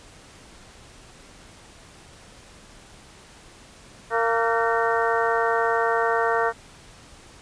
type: harmonic tone with a mistuned harmonic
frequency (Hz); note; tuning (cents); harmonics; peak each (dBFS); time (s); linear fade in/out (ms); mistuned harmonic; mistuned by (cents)
229.6; A#3; -26; 2 / 3 / 4 / 5 / 6 / 7 / 8; -24 / -26 / -27 / -28 / -29 / -29 / -30; 4.1-6.53; 50; 7; -91
effects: pink hiss -48 dBFS RMS until 7.41 s + resampled to 22050 Hz